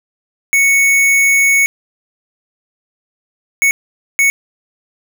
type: tone bursts at uneven times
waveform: square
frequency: 2217 Hz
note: C#7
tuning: in tune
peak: -9 dBFS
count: 3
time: 0.53-1.66 / 3.62-3.71 / 4.19-4.3 s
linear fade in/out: 0 ms
effects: none